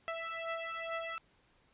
15% pulse beating tone pair, 659.3 / 661.6 Hz, E5 / E5, 0 / +6 cents, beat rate 2.3 Hz, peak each -34 / -34 dBFS, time 0.08-1.18 s, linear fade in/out 0 ms, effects pink hiss -69 dBFS RMS until 1.73 s + resampled to 8000 Hz

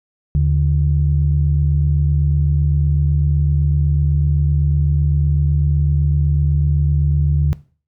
sine tone pair together, 77.08 / 145 Hz, D#2 / D3, -16 / -22 cents, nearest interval major seventh, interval 1094 cents, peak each -14 dBFS, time 0.35-7.53 s, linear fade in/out 0 ms, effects noise-tail reverb RT60 0.4 s tail -19 dB re dry + tanh soft clip ceiling -5 dBFS

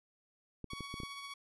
clicks, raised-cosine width 3 ms, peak -30 dBFS, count 6, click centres 0.643 / 0.734 / 0.807 / 0.941 / 1.002 / 1.034 s
15% pulse tone with tremolo, 1121 Hz, C#6, 19 cents sharp, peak -36 dBFS, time 0.7-1.34 s, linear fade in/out 5 ms, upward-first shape triangle, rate 15 Hz, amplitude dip 40%
effects resampled to 24000 Hz

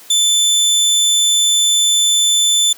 25% pulse tone, 3520 Hz, A7, in tune, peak -7 dBFS, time 0.1-2.73 s, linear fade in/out 5 ms, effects white hiss -41 dBFS RMS until 2.77 s + high-pass 200 Hz 12 dB/octave

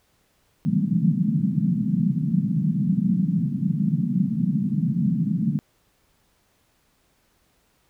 pink band-pass noise, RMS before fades -22 dBFS, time 0.65-5.59 s, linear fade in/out 0 ms, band 150 to 220 Hz, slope 48 dB/octave, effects pink hiss -65 dBFS RMS until 7.89 s

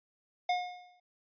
square tone with exponential decay, 719 Hz, F#5, 50 cents flat, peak -26 dBFS, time 0.49-1 s, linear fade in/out 5 ms, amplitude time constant 110 ms, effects resampled to 11025 Hz

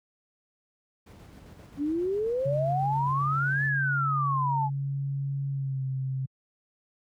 brown noise with tremolo, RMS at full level -43 dBFS, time 1.06-3.7 s, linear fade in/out 10 ms, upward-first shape square, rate 7.5 Hz, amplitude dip 25%
sine exponential two-way sweep, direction up then down, 277.2 to 1760 to 839 Hz, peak -25 dBFS, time 1.77-4.7 s, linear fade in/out 50 ms, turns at 3.65 s
sine tone with pitch glide, 138.59 to 132.48 Hz, C#3 to C3, 0 to +22 cents, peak -27 dBFS, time 2.45-6.26 s, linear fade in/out 10 ms, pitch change -78 cents, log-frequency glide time 5.5-5.84 s
effects high-pass 80 Hz 12 dB/octave

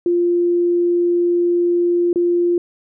sine tone with dropouts, 348.4 Hz, F4, 4 cents flat, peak -13 dBFS, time 0.06-2.58 s, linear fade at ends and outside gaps 2 ms, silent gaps 2.13-2.158 s, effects none

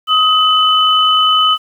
sine tone pair together, 1261 / 3011 Hz, D#6 / F#7, +23 / +30 cents, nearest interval octave + minor third, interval 1507 cents, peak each -11 dBFS, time 0.07-1.58 s, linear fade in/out 50 ms, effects 7-bit

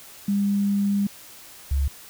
sine tone pair in turn, 201 / 69.6 Hz, G3 / C#2, +44 / +8 cents, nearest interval octave + tritone, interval 1836 cents, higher first, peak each -19 dBFS, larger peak neither, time 0.28-1.07 / 1.71-1.88 s, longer first, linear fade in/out 5 ms, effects white hiss -45 dBFS RMS until 2.09 s

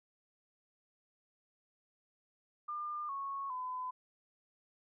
sine tone with pitch steps, 1202 / 1102.2 / 1010.8 Hz, D6 / C#6 / B5, +40 / -10 / +40 cents, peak -37 dBFS, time 2.68-3.91 s, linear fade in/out 10 ms, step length 410 ms, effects none

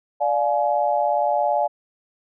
sine chord, D diminished, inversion none, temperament just, 587.3 / 704.8 / 845.8 Hz, D5 / F5 / Ab5, 0 / +16 / +31 cents, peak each -22 dBFS, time 0.2-1.68 s, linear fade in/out 20 ms, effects none

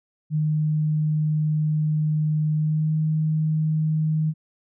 sine tone with pitch glide, 153.5 to 156 Hz, D#3 to D#3, -23 to +5 cents, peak -19 dBFS, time 0.3-4.34 s, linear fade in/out 50 ms, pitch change +28 cents, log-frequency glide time 2.55-2.94 s, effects none

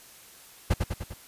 brown noise with echo, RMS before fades -20 dBFS, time 0.7-0.74 s, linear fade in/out 10 ms, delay 100 ms, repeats 4, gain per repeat -4 dB, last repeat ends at 1.14 s, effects white hiss -51 dBFS RMS until 1.27 s + resampled to 32000 Hz

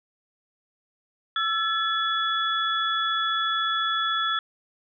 sine tone cluster, 1333 / 1718 / 3399 Hz, E6 / A6 / G#7, +19 / -42 / +39 cents, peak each -25 / -30 / -27 dBFS, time 1.36-4.39 s, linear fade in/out 2 ms, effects none

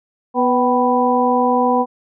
harmonic tone with a mistuned harmonic, 246.9 Hz, B3, in tune, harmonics 1 / 2 / 3 / 4, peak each -18 / -18 / -18 / -18 dBFS, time 0.34-1.86 s, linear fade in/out 50 ms, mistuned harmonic 3, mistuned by +54 cents, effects none

